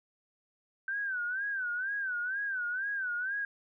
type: tone with vibrato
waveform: sine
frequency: 1536 Hz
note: G6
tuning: 36 cents flat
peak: -31 dBFS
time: 0.88-3.45 s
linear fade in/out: 2 ms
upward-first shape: sine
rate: 2.1 Hz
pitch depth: 130 cents each way
effects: none